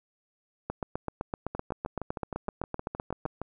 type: two click trains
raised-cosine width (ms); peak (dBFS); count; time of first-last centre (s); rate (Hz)
1; -17 / -20; 21 / 13; 0.7-3.254 / 1.55-3.416; 7.83 / 6.43
effects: none